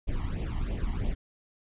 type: noise with flanger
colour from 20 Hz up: brown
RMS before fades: -30 dBFS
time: 0.07-1.15 s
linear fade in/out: 20 ms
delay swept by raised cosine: 0.33 to 1.01 ms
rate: 3 Hz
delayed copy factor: +0.95
effects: resampled to 8000 Hz